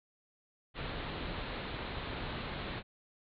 pink low-pass noise, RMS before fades -40 dBFS, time 0.74-2.83 s, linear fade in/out 50 ms, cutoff 4200 Hz, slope 96 dB/octave, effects none

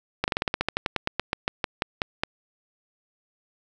slowing click train, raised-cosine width 0.3 ms, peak -7 dBFS, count 20, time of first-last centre 0.24-2.235 s, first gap 39 ms, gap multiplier 1.1, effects none

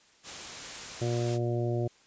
white noise, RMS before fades -40 dBFS, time 0.23-1.39 s, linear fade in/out 50 ms
harmonic tone, 119.2 Hz, A#2, 39 cents sharp, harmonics 1 / 2 / 3 / 4 / 5 / 6, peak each -29 / -39 / -32 / -41 / -37 / -42 dBFS, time 1.01-1.88 s, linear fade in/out 10 ms
effects white hiss -61 dBFS RMS until 2.06 s + resampled to 16000 Hz

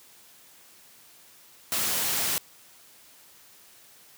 white noise, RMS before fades -27 dBFS, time 1.72-2.38 s, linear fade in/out 0 ms, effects white hiss -54 dBFS RMS until 4.17 s + high-pass 80 Hz 12 dB/octave

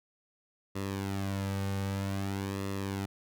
sawtooth tone with flanger, 98 Hz, G2, in tune, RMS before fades -34 dBFS, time 0.75-3.06 s, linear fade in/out 10 ms, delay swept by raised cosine 1.3 to 3 ms, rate 0.52 Hz, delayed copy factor -0.65, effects none

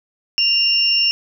sine tone pair together, 2794 / 5416 Hz, F7 / E8, 0 / +46 cents, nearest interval major seventh, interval 1146 cents, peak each -16 dBFS, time 0.38-1.11 s, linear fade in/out 0 ms, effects none

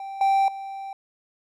triangle tone with level steps, 782 Hz, G5, 4 cents flat, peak -30 / -15 / -30 dBFS, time 0-0.93 s, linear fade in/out 2 ms, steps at 0.21 / 0.48 s, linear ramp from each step 2 ms, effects none

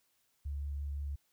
sine tone with vibrato, 71.3 Hz, C#2, 49 cents sharp, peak -35 dBFS, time 0.45-1.16 s, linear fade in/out 10 ms, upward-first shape triangle, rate 5.8 Hz, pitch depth 14 cents each way, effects white hiss -75 dBFS RMS until 1.32 s

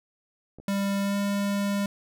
clicks, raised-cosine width 2 ms, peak -32 dBFS, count 2, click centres 0.586 / 0.6 s
square tone with pitch glide, 198.5 to 201 Hz, G3 to G3, +22 to +44 cents, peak -25 dBFS, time 0.68-1.86 s, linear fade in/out 2 ms, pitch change +22 cents, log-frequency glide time 1.02-1.16 s
effects none

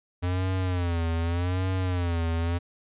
square tone with vibrato, 88 Hz, F2, 14 cents sharp, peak -25 dBFS, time 0.22-2.59 s, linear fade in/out 20 ms, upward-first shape sine, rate 0.84 Hz, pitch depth 110 cents each way, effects resampled to 8000 Hz

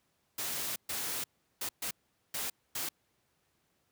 white noise bursts at uneven times, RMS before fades -36 dBFS, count 6, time 0.38-0.76 / 0.89-1.24 / 1.61-1.69 / 1.82-1.91 / 2.34-2.5 / 2.75-2.89 s, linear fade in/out 5 ms, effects pink hiss -75 dBFS RMS until 3.91 s + high-pass 80 Hz 12 dB/octave

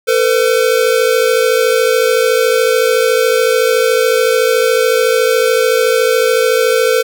square tone pair together, 451.2 / 505 Hz, A4 / B4, +44 / +39 cents, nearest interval major second, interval 195 cents, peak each -13 dBFS, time 0.07-7.03 s, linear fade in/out 20 ms, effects none

